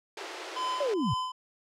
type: high-pass noise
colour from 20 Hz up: pink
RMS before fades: -39 dBFS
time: 0.17-0.94 s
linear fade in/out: 2 ms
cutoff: 320 Hz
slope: 96 dB/octave
type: tone with tremolo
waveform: square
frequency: 1017 Hz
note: C6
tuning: 50 cents flat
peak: -29 dBFS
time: 0.56-1.32 s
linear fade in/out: 5 ms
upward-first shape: sine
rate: 2.1 Hz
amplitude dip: 85%
type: linear sweep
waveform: sine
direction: down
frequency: 607 to 93 Hz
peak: -26 dBFS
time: 0.8-1.14 s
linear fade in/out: 5 ms
effects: low-pass 5000 Hz 12 dB/octave